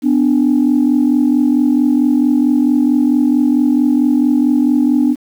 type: tone pair together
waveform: sine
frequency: 250 / 294.5 Hz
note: B3 / D4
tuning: +21 / +5 cents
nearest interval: minor third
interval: 284 cents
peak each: -11 dBFS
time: 0.02-5.16 s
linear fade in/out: 50 ms
effects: tanh soft clip ceiling -4 dBFS + 7-bit